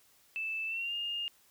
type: tone with pitch glide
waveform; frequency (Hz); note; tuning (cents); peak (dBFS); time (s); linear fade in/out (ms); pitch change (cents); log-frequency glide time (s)
sine; 2637 to 2826; E7 to F7; 0 to +20; -33; 0.36-1.28; 0; +120; 0.67-0.94
effects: white hiss -65 dBFS RMS until 1.5 s